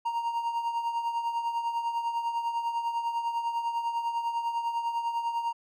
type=tone with tremolo; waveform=triangle; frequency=932.3 Hz; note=A#5; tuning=in tune; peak=-23 dBFS; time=0.05-5.53 s; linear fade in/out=10 ms; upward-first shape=triangle; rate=10 Hz; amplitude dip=65%; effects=none